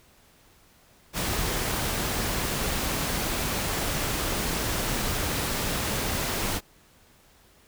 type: noise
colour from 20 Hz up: pink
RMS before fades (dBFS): -28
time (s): 1.13-6.61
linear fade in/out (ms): 50
effects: pink hiss -58 dBFS RMS until 7.67 s